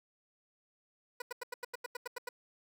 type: tone bursts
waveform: 15% pulse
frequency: 490 Hz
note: B4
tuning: 14 cents flat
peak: -31 dBFS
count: 11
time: 1.2-2.29 s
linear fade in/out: 5 ms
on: 20 ms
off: 87 ms
effects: none